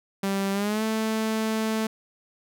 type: tone with pitch glide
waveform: sawtooth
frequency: 196 to 220 Hz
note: G3 to A3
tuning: 0 to 0 cents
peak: -20 dBFS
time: 0.23-1.87 s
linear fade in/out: 5 ms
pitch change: +200 cents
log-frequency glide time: 0.52-0.83 s
effects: none